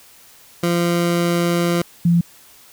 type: tone pair in turn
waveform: 20% pulse / sine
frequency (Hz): 172.3 / 171.21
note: F3 / F3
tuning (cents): -23 / -34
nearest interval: unison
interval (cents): 11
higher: first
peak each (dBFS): -11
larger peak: neither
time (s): 0.63-1.82 / 2.05-2.21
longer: first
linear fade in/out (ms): 5
effects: white hiss -47 dBFS RMS until 2.72 s